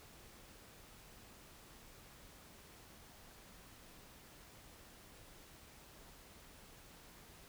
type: silence
effects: pink hiss -59 dBFS RMS until 7.48 s